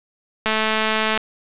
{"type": "click train", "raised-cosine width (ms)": 0.3, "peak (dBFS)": -4, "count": 157, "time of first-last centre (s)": [0.46, 1.176], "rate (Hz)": 218, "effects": ["resampled to 8000 Hz", "7-bit"]}